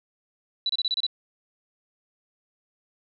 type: tone bursts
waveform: sine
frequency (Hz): 3951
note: B7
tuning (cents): 0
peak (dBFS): -22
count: 7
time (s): 0.66-1.066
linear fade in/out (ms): 2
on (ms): 34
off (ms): 28
effects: none